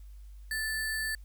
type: tone with sample-and-hold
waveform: sine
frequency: 1754 Hz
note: A6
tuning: 6 cents flat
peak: -30 dBFS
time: 0.51-1.15 s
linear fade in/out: 2 ms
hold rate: 6300 Hz
effects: added 50 Hz sine -45 dBFS peak until 1.24 s + white hiss -69 dBFS RMS until 1.24 s